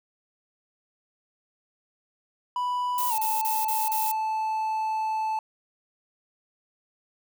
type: tone with pitch glide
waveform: triangle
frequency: 987.8 to 875 Hz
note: B5 to A5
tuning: 0 to -10 cents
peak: -23 dBFS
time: 2.56-5.39 s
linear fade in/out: 2 ms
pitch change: -210 cents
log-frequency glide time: 3.09-3.14 s
type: noise bursts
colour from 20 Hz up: violet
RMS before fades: -30 dBFS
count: 5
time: 2.98-4.116 s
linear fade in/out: 2 ms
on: 200 ms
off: 34 ms
effects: none